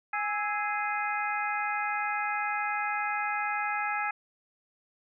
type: harmonic tone with a mistuned harmonic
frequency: 415.3 Hz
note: G#4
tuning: in tune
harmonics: 2 / 3 / 4 / 5 / 6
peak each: -32 / -34 / -35 / -36 / -37 dBFS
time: 0.13-4.11 s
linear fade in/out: 5 ms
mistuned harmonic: 3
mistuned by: +85 cents
effects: none